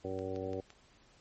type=harmonic tone; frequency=94.8 Hz; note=F#2; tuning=43 cents sharp; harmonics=1 / 2 / 3 / 4 / 5 / 6 / 8; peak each=-44 / -49 / -43 / -42 / -40 / -43 / -49 dBFS; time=0.04-0.61 s; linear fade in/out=10 ms
type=click train; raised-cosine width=0.2 ms; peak=-34 dBFS; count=4; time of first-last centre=0.19-0.704 s; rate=5.84 Hz
effects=pink hiss -64 dBFS RMS until 1.2 s + MP3 32 kbps